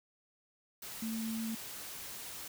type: tone in noise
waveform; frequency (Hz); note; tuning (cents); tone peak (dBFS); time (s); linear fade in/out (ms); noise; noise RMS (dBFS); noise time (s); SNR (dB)
sine; 224; A3; +31; -35; 1.02-1.55; 5; white; -45; 0.82-2.48; +7
effects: none